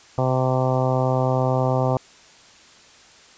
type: harmonic tone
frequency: 129.2 Hz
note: C3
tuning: 21 cents flat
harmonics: 1 / 2 / 3 / 4 / 5 / 6 / 7 / 8 / 9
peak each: -21 / -28 / -29 / -25 / -26 / -28 / -30 / -34 / -34 dBFS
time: 0.18-1.97 s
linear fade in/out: 2 ms
effects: white hiss -49 dBFS RMS until 3.37 s + resampled to 16000 Hz